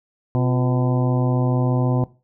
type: harmonic tone with a mistuned harmonic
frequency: 126.3 Hz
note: B2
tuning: 39 cents sharp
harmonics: 1 / 2 / 3 / 4 / 5 / 6 / 7 / 8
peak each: -18 / -24 / -28 / -30 / -32 / -34 / -35 / -36 dBFS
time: 0.35-2.04 s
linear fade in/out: 0 ms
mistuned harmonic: 3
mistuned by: -100 cents
effects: noise-tail reverb RT60 0.3 s tail -18 dB re dry